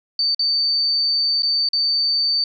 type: tone with dropouts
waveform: sine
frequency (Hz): 4575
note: D8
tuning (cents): -46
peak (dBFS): -16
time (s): 0.19-2.44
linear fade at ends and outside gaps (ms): 2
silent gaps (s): 0.347-0.393 / 1.422-1.431 / 1.688-1.732
effects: none